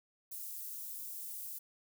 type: high-pass noise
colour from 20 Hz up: white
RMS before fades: -44 dBFS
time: 0.31-1.59 s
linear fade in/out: 10 ms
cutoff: 11000 Hz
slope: 12 dB/octave
effects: none